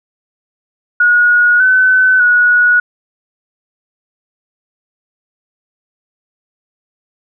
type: tone with pitch steps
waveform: sine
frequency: 1449 / 1514 / 1460 Hz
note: F#6 / F#6 / F#6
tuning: -37 / +39 / -24 cents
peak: -6 dBFS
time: 1-2.8 s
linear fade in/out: 5 ms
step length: 600 ms
effects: none